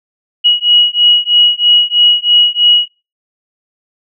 sine beating tone pair, 2906 / 2909.1 Hz, F#7 / F#7, -32 / -30 cents, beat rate 3.1 Hz, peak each -10 dBFS, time 0.44-2.88 s, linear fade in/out 20 ms, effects noise-tail reverb RT60 0.3 s tail -24 dB re dry

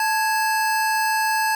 square tone pair together, 876.4 / 1661.2 Hz, A5 / G#6, -7 / 0 cents, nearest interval major seventh, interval 1107 cents, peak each -21 / -24 dBFS, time 0-1.55 s, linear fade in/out 2 ms, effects none

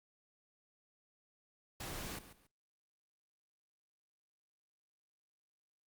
pink noise with echo, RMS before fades -44 dBFS, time 1.8-2.19 s, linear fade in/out 5 ms, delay 140 ms, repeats 2, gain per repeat -12 dB, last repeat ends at 2.47 s, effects Opus 48 kbps

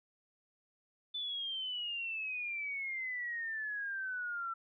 sine exponential sweep, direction down, 3522 to 1338 Hz, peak -36 dBFS, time 1.14-4.54 s, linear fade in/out 10 ms, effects none

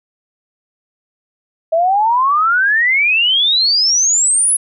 sine exponential sweep, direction up, 636 to 10650 Hz, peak -10 dBFS, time 1.72-4.57 s, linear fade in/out 10 ms, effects none

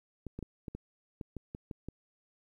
clicks, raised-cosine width 3 ms, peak -27 dBFS, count 10, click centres 0.267 / 0.39 / 0.427 / 0.682 / 0.75 / 1.212 / 1.367 / 1.549 / 1.712 / 1.886 s, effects 11-bit

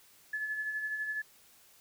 sine tone with tremolo, 1720 Hz, A6, 40 cents flat, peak -31 dBFS, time 0.33-1.22 s, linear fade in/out 5 ms, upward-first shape sine, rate 12 Hz, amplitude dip 45%, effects white hiss -61 dBFS RMS until 1.8 s

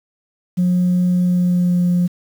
sine tone with pitch glide, 179.6 to 177.03 Hz, F3 to F3, +49 to +24 cents, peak -11 dBFS, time 0.57-2.08 s, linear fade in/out 20 ms, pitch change -25 cents, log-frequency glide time 1.14-1.83 s, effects tanh soft clip ceiling -10 dBFS + 7-bit

